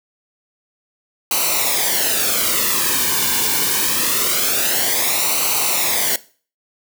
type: noise with flanger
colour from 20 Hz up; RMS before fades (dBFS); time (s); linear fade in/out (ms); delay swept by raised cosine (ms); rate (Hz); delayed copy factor
white; -18; 1.31-6.16; 2; 0.58 to 1.56; 0.24; -0.7
effects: noise-tail reverb RT60 0.4 s tail -19 dB re dry